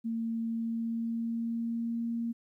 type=tone with pitch glide; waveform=sine; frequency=227.9 to 232.4 Hz; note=A#3 to A#3; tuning=-39 to -5 cents; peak=-30 dBFS; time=0.04-2.33 s; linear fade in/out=20 ms; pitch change=+34 cents; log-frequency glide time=0.41-2.08 s; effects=12-bit